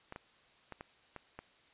clicks, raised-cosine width 0.5 ms, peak -29 dBFS, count 6, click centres 0.124 / 0.161 / 0.723 / 0.809 / 1.163 / 1.39 s, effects white hiss -65 dBFS RMS until 1.73 s + resampled to 8000 Hz

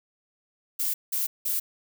violet noise bursts, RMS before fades -27 dBFS, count 3, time 0.79-1.6 s, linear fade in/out 10 ms, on 150 ms, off 180 ms, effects none

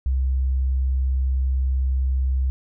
sine tone, 65.4 Hz, C2, in tune, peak -18 dBFS, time 0.06-2.5 s, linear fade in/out 0 ms, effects none

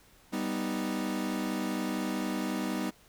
40% pulse chord, G augmented, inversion none, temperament equal, 196 / 246.9 / 311.1 Hz, G3 / B3 / D#4, 0 / 0 / 0 cents, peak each -34 dBFS, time 0.32-2.91 s, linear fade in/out 20 ms, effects pink hiss -60 dBFS RMS until 3.08 s

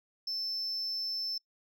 sine tone, 5300 Hz, E8, 9 cents sharp, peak -30 dBFS, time 0.27-1.38 s, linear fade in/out 5 ms, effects noise-tail reverb RT60 0.1 s tail -26 dB re dry + tanh soft clip ceiling -31 dBFS

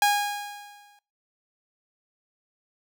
sawtooth tone with exponential decay, 820 Hz, G#5, 22 cents flat, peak -13 dBFS, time 0.02-0.99 s, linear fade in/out 2 ms, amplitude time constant 210 ms, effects noise-tail reverb RT60 0.3 s tail -22 dB re dry

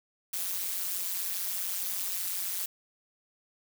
blue noise with amplitude modulation, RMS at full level -29 dBFS, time 0.33-2.66 s, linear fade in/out 5 ms, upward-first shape sine, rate 185 Hz, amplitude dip 100%, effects none

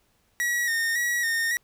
45% pulse tone with vibrato, 1876 Hz, A#6, 11 cents sharp, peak -23 dBFS, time 0.4-1.57 s, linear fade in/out 0 ms, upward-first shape square, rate 1.8 Hz, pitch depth 40 cents each way, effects pink hiss -67 dBFS RMS until 1.63 s

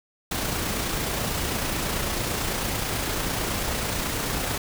pink noise with amplitude modulation, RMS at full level -26 dBFS, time 0.31-4.58 s, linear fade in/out 5 ms, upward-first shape sine, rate 29.1 Hz, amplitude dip 30%, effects none

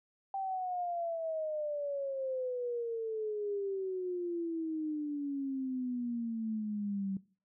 sine exponential sweep, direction down, 784 to 191.4 Hz, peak -33 dBFS, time 0.34-7.17 s, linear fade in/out 2 ms, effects noise-tail reverb RT60 0.4 s tail -20 dB re dry

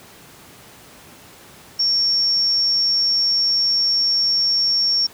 sine tone, 5490 Hz, F8, 31 cents flat, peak -15 dBFS, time 1.79-5.07 s, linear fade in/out 10 ms, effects pink hiss -44 dBFS RMS until 5.13 s + high-pass 100 Hz 12 dB/octave

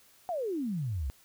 sine exponential sweep, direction down, 749 to 60.6 Hz, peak -30 dBFS, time 0.29-1.1 s, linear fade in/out 0 ms, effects white hiss -61 dBFS RMS until 1.24 s

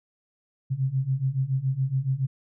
sine beating tone pair, 129.2 / 136.3 Hz, C3 / C#3, -21 / -29 cents, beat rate 7.1 Hz, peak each -27 / -25 dBFS, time 0.7-2.27 s, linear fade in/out 20 ms, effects none

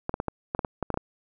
clicks, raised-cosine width 1 ms, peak -13 dBFS, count 11, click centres 0.094 / 0.141 / 0.201 / 0.283 / 0.549 / 0.592 / 0.648 / 0.827 / 0.903 / 0.942 / 0.974 s, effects none

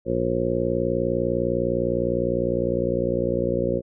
harmonic tone, 59.9 Hz, A#1, 48 cents sharp, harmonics 1 / 2 / 3 / 4 / 5 / 6 / 7 / 8 / 9, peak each -34 / -31 / -30 / -30 / -34 / -27 / -34 / -28 / -26 dBFS, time 0.05-3.82 s, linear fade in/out 50 ms, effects none

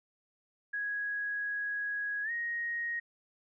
sine tone with pitch glide, 1661.2 to 1875.4 Hz, G#6 to A#6, 0 to +10 cents, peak -32 dBFS, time 0.73-3 s, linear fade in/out 10 ms, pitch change +210 cents, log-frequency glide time 2.23-2.31 s, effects none

